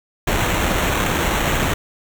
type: noise with sample-and-hold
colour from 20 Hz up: pink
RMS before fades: -19 dBFS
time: 0.27-1.74 s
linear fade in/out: 5 ms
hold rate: 4900 Hz
effects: none